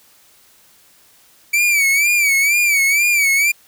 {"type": "tone with vibrato", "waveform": "45% pulse", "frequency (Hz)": 2300, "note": "D7", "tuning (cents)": -37, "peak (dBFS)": -12, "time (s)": [1.53, 3.52], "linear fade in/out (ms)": 10, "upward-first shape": "sine", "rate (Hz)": 2.1, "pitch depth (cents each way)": 94, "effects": ["white hiss -51 dBFS RMS until 3.67 s"]}